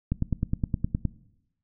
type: click train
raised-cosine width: 5 ms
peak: -12 dBFS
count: 10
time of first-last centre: 0.12-1.053 s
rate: 9.65 Hz
effects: noise-tail reverb RT60 0.9 s tail -20 dB re dry